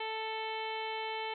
harmonic tone with a mistuned harmonic, 440.8 Hz, A4, 3 cents sharp, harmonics 1 / 2 / 3 / 4 / 5 / 6 / 7 / 8 / 9, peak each -41 / -38 / -51 / -49 / -43 / -48 / -45 / -53 / -52 dBFS, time 0-1.34 s, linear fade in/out 5 ms, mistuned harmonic 9, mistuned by +19 cents, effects none

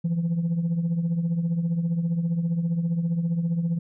sine tone with tremolo, 168.5 Hz, E3, 38 cents sharp, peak -17 dBFS, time 0.04-3.79 s, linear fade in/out 10 ms, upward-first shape triangle, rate 15 Hz, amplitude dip 70%, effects tanh soft clip ceiling -19 dBFS

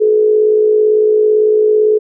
sine tone with amplitude modulation, 427.8 Hz, A4, 49 cents flat, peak -5 dBFS, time 0-1.99 s, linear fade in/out 20 ms, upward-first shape sine, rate 57.9 Hz, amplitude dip 50%, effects none

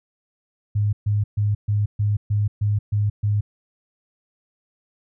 sine tone bursts, 103.83 Hz, G#2, in tune, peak -17 dBFS, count 9, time 0.75-3.41 s, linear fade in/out 10 ms, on 180 ms, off 130 ms, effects none

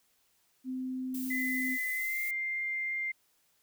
sine tone, 257.8 Hz, C4, 26 cents flat, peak -33 dBFS, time 0.64-1.78 s, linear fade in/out 50 ms
violet noise, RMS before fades -42 dBFS, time 1.14-2.31 s, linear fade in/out 5 ms
sine tone with pitch glide, 2022 to 2101 Hz, B6 to C7, +40 to +7 cents, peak -31 dBFS, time 1.3-3.12 s, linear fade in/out 10 ms, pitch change +67 cents, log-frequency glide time 1.89-2.21 s
effects white hiss -71 dBFS RMS until 3.62 s

